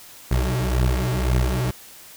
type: beating tone pair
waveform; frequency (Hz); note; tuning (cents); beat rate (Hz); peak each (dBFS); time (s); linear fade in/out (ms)
25% pulse; 61.74 / 63.64; B1 / C2; 0 / -47; 1.9; -18; 0.31-1.71; 5
effects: white hiss -44 dBFS RMS until 2.16 s